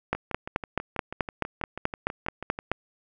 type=two click trains; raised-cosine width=0.5 ms; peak=-9 / -19 dBFS; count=13 / 16; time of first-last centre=0.13-2.716 / 0.15-2.589 s; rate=4.64 / 6.15 Hz; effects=none